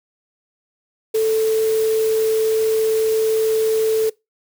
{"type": "tone in noise", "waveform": "sine", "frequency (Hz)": 440.9, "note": "A4", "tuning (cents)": 4, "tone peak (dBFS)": -14, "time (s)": [1.14, 4.1], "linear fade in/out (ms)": 10, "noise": "white", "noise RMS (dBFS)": -32, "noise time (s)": [1.14, 4.1], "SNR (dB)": 15, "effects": ["noise-tail reverb RT60 0.2 s tail -22 dB re dry"]}